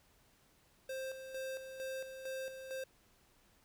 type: tone with tremolo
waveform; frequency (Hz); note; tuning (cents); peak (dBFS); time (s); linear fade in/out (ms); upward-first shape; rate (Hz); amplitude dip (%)
square; 527; C5; +12; -40; 0.89-2.84; 5; square; 2.2; 55
effects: pink hiss -69 dBFS RMS until 3.64 s